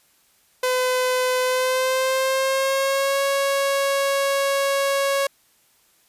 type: tone with pitch glide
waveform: sawtooth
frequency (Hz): 507 to 552.9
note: B4 to C#5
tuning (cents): +45 to -5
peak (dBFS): -15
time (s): 0.63-5.27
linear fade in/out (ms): 5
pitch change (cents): +150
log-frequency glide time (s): 1.42-3.22
effects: white hiss -60 dBFS RMS until 6.08 s + resampled to 32000 Hz